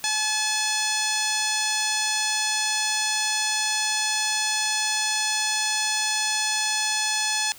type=harmonic tone; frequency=858 Hz; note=A5; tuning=44 cents flat; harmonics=1 / 2 / 3 / 4 / 5 / 6 / 7 / 8 / 10; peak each=-31 / -31 / -31 / -31 / -31 / -31 / -31 / -31 / -31 dBFS; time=0.04-7.52 s; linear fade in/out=0 ms; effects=white hiss -46 dBFS RMS until 7.58 s